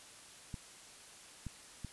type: clicks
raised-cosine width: 5 ms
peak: -29 dBFS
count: 3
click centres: 0.542 / 1.467 / 1.847 s
effects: white hiss -55 dBFS RMS until 1.92 s + resampled to 24000 Hz